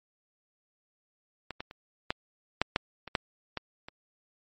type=clicks; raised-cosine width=0.3 ms; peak=-20 / -20 / -28 / -11 / -7 / -8 / -24 / -9 / -17 / -26 dBFS; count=10; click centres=1.507 / 1.605 / 1.711 / 2.105 / 2.616 / 2.761 / 3.077 / 3.152 / 3.573 / 3.885 s; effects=MP3 32 kbps